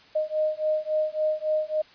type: beating tone pair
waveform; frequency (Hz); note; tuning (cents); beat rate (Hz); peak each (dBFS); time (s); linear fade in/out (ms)
sine; 616 / 619.6; D#5 / D#5; -17 / -7; 3.6; -26; 0.15-1.82; 10
effects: white hiss -53 dBFS RMS until 1.94 s + resampled to 11025 Hz